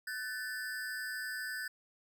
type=ring-modulated tone; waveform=square; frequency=1632 Hz; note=G#6; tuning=31 cents flat; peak=-35 dBFS; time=0.07-1.68 s; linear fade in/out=5 ms; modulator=124 Hz; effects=none